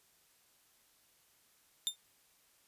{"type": "tone with exponential decay", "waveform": "sawtooth", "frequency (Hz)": 3610, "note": "A7", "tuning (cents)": 44, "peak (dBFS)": -24, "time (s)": [1.87, 1.96], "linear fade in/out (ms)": 0, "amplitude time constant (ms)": 19, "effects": ["white hiss -69 dBFS RMS until 2.67 s", "resampled to 32000 Hz"]}